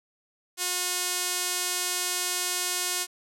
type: tone with band-pass filter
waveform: sawtooth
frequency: 360 Hz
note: F#4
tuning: 47 cents flat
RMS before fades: -29 dBFS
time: 0.57-3.07 s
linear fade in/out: 50 ms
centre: 8300 Hz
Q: 0.85
effects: none